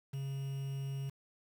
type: tone with quantisation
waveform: triangle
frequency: 136.8 Hz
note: C#3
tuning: 23 cents flat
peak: -34 dBFS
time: 0.13-1.1 s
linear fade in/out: 10 ms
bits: 9
effects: none